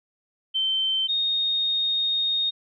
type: tone pair in turn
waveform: sine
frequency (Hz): 3100 / 3707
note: G7 / A#7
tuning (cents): -20 / -10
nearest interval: minor third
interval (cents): 310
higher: second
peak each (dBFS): -21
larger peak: neither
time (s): 0.54-1.08 / 1.08-2.51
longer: second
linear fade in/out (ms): 20
effects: none